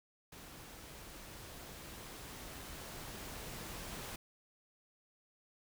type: noise with level ramp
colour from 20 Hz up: pink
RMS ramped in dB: -53 to -45 dBFS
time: 0.32-4.16 s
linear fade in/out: 5 ms
effects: none